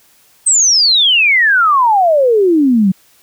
sine exponential sweep, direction down, 8372 to 181.7 Hz, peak -7 dBFS, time 0.46-2.92 s, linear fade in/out 10 ms, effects white hiss -50 dBFS RMS until 3.22 s

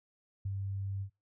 sine tone with ADSR envelope, 98 Hz, G2, in tune, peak -32 dBFS, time 0.45-1.1 s, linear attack 7 ms, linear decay 45 ms, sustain -2 dB, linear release 84 ms, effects noise-tail reverb RT60 0.2 s tail -20 dB re dry

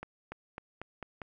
accelerating click train, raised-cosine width 0.5 ms, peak -25 dBFS, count 6, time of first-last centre 0.03-1.218 s, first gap 290 ms, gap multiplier 0.9, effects none

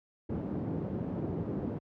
pink band-pass noise, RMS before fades -35 dBFS, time 0.29-1.79 s, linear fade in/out 10 ms, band 120 to 360 Hz, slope 12 dB/octave, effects high-pass 60 Hz 12 dB/octave

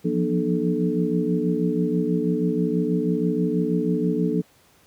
sine tone cluster, 171.2 / 177.4 / 239.7 / 300.1 / 434.2 Hz, F3 / F3 / A#3 / D4 / A4, -34 / +27 / +48 / +38 / -23 cents, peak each -26 dBFS, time 0.04-4.42 s, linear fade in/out 20 ms, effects pink hiss -57 dBFS RMS until 4.86 s + high-pass 80 Hz 12 dB/octave

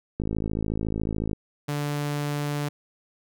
click train, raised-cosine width 3 ms, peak -15 dBFS, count 62, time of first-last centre 0.2-1.332 s, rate 53.9 Hz
sawtooth tone, 146 Hz, D3, 10 cents flat, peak -22 dBFS, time 1.68-2.69 s, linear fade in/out 10 ms
effects none

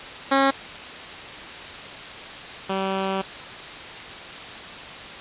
10% pulse tone pair in turn, 272.1 / 192.4 Hz, C#4 / G3, -32 / -32 cents, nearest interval tritone, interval 600 cents, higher first, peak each -8 / -15 dBFS, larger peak first, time 0.31-0.51 / 2.69-3.22 s, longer second, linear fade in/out 10 ms, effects white hiss -36 dBFS RMS until 5.2 s + resampled to 8000 Hz

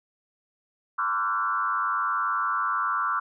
sine tone with frequency modulation, 1244.5 Hz, D#6, in tune, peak -23 dBFS, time 0.98-3.2 s, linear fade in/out 10 ms, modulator 101 Hz, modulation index 2.1, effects none

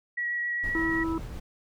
sine tone with vibrato, 1920 Hz, B6, 49 cents flat, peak -27 dBFS, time 0.17-1.04 s, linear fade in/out 10 ms, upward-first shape sine, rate 7.5 Hz, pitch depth 10 cents each way
brown noise with tremolo, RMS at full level -36 dBFS, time 0.63-1.4 s, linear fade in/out 10 ms, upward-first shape triangle, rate 7.1 Hz, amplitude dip 30%
harmonic tone, 326.8 Hz, E4, 15 cents flat, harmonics 1 / 3 / 4, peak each -27 / -37 / -39 dBFS, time 0.75-1.18 s, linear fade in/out 0 ms
effects none

